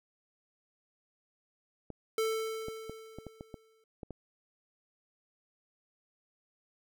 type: clicks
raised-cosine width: 2 ms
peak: -28 dBFS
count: 9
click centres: 1.903 / 2.684 / 2.896 / 3.186 / 3.267 / 3.409 / 3.542 / 4.032 / 4.107 s
type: tone with exponential decay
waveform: square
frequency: 443.2 Hz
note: A4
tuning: 13 cents sharp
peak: -28 dBFS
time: 2.18-3.84 s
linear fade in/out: 2 ms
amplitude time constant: 360 ms
effects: none